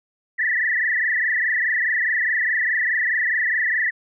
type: tone with frequency modulation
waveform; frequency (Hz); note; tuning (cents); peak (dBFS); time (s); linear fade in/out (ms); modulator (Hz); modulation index
sine; 1864.7; A#6; 0; -18; 0.38-3.91; 20; 24.8; 5.4
effects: none